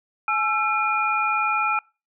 sine tone cluster, 849 / 1340 / 2424 Hz, G#5 / E6 / D#7, +38 / +28 / -46 cents, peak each -26 / -22 / -25 dBFS, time 0.28-1.79 s, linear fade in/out 2 ms, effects noise-tail reverb RT60 0.3 s tail -25 dB re dry

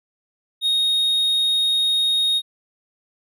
triangle tone, 3729 Hz, A#7, in tune, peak -15 dBFS, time 0.61-2.42 s, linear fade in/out 50 ms, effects none

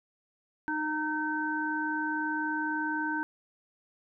harmonic tone, 307.3 Hz, D#4, 21 cents flat, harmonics 1 / 3 / 5, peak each -33 / -34 / -32 dBFS, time 0.68-3.23 s, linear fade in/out 0 ms, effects none

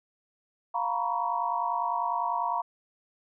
sine tone cluster, 701 / 929 / 979 / 1116 Hz, F5 / A#5 / B5 / C#6, +6 / -6 / -15 / +11 cents, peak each -33 / -30 / -31 / -34 dBFS, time 0.74-2.62 s, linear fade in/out 10 ms, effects none

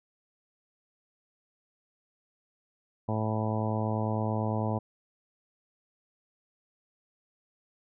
harmonic tone, 109 Hz, A2, 16 cents flat, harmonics 1 / 2 / 3 / 4 / 5 / 6 / 7 / 8 / 9, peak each -30 / -33 / -39 / -39 / -38 / -38 / -39 / -40 / -40 dBFS, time 3.08-4.79 s, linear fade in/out 10 ms, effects none

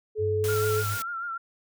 sine tone, 429.9 Hz, A4, 40 cents flat, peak -24 dBFS, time 0.15-0.84 s, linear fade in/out 50 ms
sine tone with pitch glide, 96.3 to 102.62 Hz, G2 to G#2, -30 to -20 cents, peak -28 dBFS, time 0.18-0.98 s, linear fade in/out 50 ms, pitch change +110 cents, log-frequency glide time 0.41-0.52 s
white noise, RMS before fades -35 dBFS, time 0.44-1.02 s, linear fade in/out 0 ms
sine tone with vibrato, 1376 Hz, F6, 26 cents flat, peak -30 dBFS, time 0.48-1.38 s, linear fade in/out 10 ms, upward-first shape sine, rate 6.8 Hz, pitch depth 55 cents each way
effects none

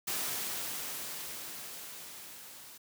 white noise with level ramp, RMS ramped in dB -34 to -51 dBFS, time 0.07-2.78 s, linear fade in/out 10 ms, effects high-pass 100 Hz 12 dB/octave

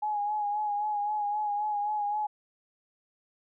sine tone with vibrato, 834 Hz, G#5, 7 cents sharp, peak -27 dBFS, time 0.02-2.27 s, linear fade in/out 10 ms, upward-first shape sine, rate 3.8 Hz, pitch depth 36 cents each way, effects none

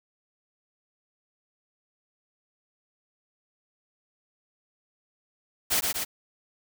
white noise with echo, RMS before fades -24 dBFS, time 5.7-5.81 s, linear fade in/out 20 ms, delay 120 ms, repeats 2, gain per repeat -3 dB, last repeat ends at 6.05 s, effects none

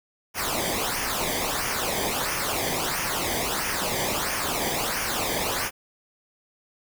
pink noise with flanger, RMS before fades -27 dBFS, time 0.34-5.71 s, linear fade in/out 50 ms, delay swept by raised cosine 0.25 to 0.75 ms, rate 1.5 Hz, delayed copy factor -0.7, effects none

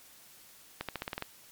accelerating click train, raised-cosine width 0.3 ms, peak -18 dBFS, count 8, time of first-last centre 0.81-1.223 s, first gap 77 ms, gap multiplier 0.91, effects white hiss -56 dBFS RMS until 1.51 s + MP3 96 kbps

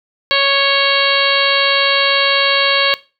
harmonic tone with a mistuned harmonic, 554.4 Hz, C#5, in tune, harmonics 1 / 2 / 3 / 4 / 5 / 6 / 7 / 8, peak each -19 / -19 / -19 / -19 / -19 / -19 / -19 / -19 dBFS, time 0.31-2.94 s, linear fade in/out 0 ms, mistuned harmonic 6, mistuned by -45 cents, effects noise-tail reverb RT60 0.3 s tail -19 dB re dry

